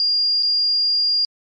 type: tone with dropouts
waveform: sine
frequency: 4814 Hz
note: D8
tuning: 42 cents sharp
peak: -15 dBFS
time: 0-1.25 s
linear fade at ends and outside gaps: 1 ms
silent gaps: 0.426-0.431 s
effects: MP3 48 kbps